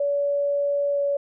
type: tone with pitch glide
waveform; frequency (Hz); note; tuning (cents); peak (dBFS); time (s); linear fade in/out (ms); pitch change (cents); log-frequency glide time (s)
sine; 570 to 566.4; C#5 to C#5; +48 to +37; -20; 0-1.17; 5; -11; 0.92-1
effects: none